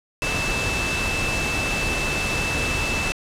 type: tone in noise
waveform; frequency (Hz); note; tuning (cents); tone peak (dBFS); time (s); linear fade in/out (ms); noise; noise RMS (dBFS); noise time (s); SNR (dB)
sine; 2637; E7; 0; -25; 0.22-3.12; 0; pink; -25; 0.22-3.12; -3
effects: low-pass 8000 Hz 12 dB/octave